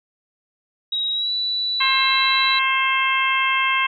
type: tone with pitch glide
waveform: sine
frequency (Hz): 3819 to 3954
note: A#7 to B7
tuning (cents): +41 to +1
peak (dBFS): -20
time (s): 0.92-2.59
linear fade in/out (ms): 5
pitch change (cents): +60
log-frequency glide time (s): 1.12-1.32
type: harmonic tone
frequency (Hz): 531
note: C5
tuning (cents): +25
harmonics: 2 / 3 / 4 / 5 / 6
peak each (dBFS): -21 / -26 / -22 / -23 / -27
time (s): 1.8-3.87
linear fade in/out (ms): 10
effects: none